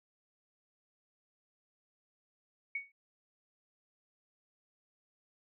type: tone with exponential decay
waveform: sine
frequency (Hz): 2230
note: C#7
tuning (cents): +10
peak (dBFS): -31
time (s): 2.75-2.92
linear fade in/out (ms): 5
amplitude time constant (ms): 36
effects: none